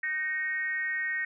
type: tone with frequency modulation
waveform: sine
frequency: 1864.7 Hz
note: A#6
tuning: in tune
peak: -28 dBFS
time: 0.03-1.25 s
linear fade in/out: 5 ms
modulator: 324 Hz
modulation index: 0.65
effects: none